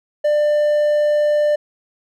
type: tone with hard clipping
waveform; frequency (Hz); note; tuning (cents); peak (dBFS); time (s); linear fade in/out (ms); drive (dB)
triangle; 595; D5; +22; -14; 0.24-1.56; 10; 6
effects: none